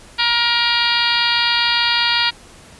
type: harmonic tone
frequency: 472.6 Hz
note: A#4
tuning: 24 cents sharp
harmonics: 2 / 3 / 4 / 5 / 6 / 7 / 8 / 9 / 10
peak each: -23 / -23 / -23 / -23 / -23 / -23 / -23 / -23 / -23 dBFS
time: 0.18-2.31 s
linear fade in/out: 20 ms
effects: pink hiss -43 dBFS RMS until 2.79 s + resampled to 24000 Hz

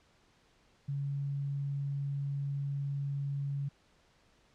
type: tone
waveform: sine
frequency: 140.4 Hz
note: C#3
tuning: 22 cents sharp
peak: -32 dBFS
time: 0.88-3.69 s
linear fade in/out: 10 ms
effects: pink hiss -67 dBFS RMS until 4.54 s + low-pass 6000 Hz 12 dB/octave

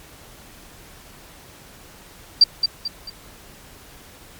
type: tone with echo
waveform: sine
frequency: 4699 Hz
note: D8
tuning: in tune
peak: -6 dBFS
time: 2.41-2.44 s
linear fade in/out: 5 ms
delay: 220 ms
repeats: 3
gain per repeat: -8 dB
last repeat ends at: 3.1 s
effects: pink hiss -45 dBFS RMS until 4.39 s + MP3 96 kbps

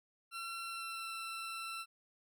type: tone with pitch glide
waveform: 20% pulse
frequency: 1357 to 1341.4 Hz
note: E6 to E6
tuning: +50 to +30 cents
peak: -36 dBFS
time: 0.31-1.86 s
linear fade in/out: 50 ms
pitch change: -20 cents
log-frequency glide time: 0.66-1.11 s
effects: none

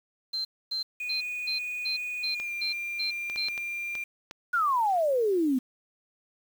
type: tone bursts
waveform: sine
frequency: 4125 Hz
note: C8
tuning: 25 cents flat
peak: -28 dBFS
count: 9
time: 0.33-3.49 s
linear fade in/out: 10 ms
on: 120 ms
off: 260 ms
type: tone with pitch glide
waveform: sine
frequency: 2471 to 2387 Hz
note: D#7 to D7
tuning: -13 to +28 cents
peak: -31 dBFS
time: 1-4.04 s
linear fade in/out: 5 ms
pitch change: -59 cents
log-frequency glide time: 2.21-2.52 s
type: clicks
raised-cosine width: 0.2 ms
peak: -22 dBFS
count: 7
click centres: 2.4 / 3.299 / 3.36 / 3.485 / 3.578 / 3.953 / 4.311 s
type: exponential sweep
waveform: sine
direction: down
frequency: 1480 to 245.9 Hz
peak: -22 dBFS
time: 4.53-5.59 s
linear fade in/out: 10 ms
effects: 8-bit

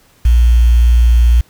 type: tone with quantisation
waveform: sine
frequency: 59 Hz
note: A#1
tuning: 22 cents sharp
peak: -5 dBFS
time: 0.25-1.41 s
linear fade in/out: 5 ms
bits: 5
effects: pink hiss -50 dBFS RMS until 1.49 s

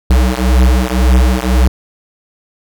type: beating tone pair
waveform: square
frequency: 62 / 63.9 Hz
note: B1 / C2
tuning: +7 / -40 cents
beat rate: 1.9 Hz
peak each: -11 / -12 dBFS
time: 0.1-1.68 s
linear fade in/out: 5 ms
effects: none

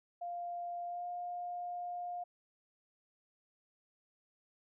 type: tone with pitch glide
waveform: sine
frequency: 698.5 to 707.8 Hz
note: F5 to F5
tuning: 0 to +23 cents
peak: -38 dBFS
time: 0.21-2.24 s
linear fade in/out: 10 ms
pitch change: +23 cents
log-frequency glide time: 0.86-1.05 s
effects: none

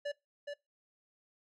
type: tone with echo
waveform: square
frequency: 578 Hz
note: D5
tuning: 28 cents flat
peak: -35 dBFS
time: 0.05-0.12 s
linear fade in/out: 10 ms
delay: 420 ms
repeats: 1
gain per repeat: -4 dB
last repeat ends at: 0.54 s
effects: noise-tail reverb RT60 0.2 s tail -21 dB re dry + low-pass 4000 Hz 12 dB/octave

